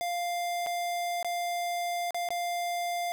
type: tone with dropouts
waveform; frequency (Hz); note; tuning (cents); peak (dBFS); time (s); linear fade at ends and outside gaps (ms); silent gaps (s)
square; 698.5; F5; 0; -30; 0.01-3.12; 0; 0.663-0.669 / 1.228-1.246 / 2.107-2.145 / 2.288-2.305
effects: none